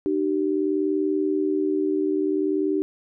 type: tone pair together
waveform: sine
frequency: 304.1 / 384.6 Hz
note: D#4 / G4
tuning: -40 / -33 cents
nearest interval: major third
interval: 407 cents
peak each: -23 dBFS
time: 0.06-2.82 s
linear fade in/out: 0 ms
effects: none

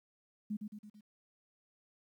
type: tone with echo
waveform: sine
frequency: 210.3 Hz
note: G#3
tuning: 22 cents sharp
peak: -34 dBFS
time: 0.5-0.57 s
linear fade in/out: 10 ms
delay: 110 ms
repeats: 4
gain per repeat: -5 dB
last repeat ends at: 1.01 s
effects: 12-bit

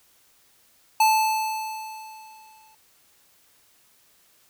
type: tone with exponential decay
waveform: square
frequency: 874 Hz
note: A5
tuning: 12 cents flat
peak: -15 dBFS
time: 1-2.75 s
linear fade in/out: 5 ms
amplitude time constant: 380 ms
effects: white hiss -60 dBFS RMS until 4.49 s

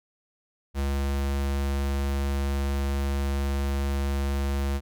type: tone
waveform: square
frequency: 69.4 Hz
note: C#2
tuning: 3 cents sharp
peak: -25 dBFS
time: 0.74-4.81 s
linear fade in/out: 50 ms
effects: none

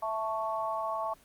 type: chord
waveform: sine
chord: A major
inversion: second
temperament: equal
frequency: 659.3 / 880 / 1108.7 Hz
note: E5 / A5 / C#6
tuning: 0 / 0 / 0 cents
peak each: -34 dBFS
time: 0.02-1.14 s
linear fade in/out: 10 ms
effects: pink hiss -60 dBFS RMS until 1.24 s + Opus 24 kbps

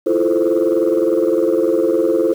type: chord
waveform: sine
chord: F major seventh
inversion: third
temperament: equal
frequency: 329.6 / 349.2 / 440 / 523.3 Hz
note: E4 / F4 / A4 / C5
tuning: 0 / 0 / 0 / 0 cents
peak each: -17 dBFS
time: 0.06-2.34 s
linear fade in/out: 10 ms
effects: tanh soft clip ceiling -7 dBFS + 7-bit

